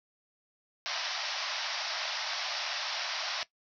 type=band-pass noise; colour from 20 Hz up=white; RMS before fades=-35 dBFS; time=0.86-3.43 s; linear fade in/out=0 ms; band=580 to 5700 Hz; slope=96 dB/octave; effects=noise-tail reverb RT60 0.1 s tail -17 dB re dry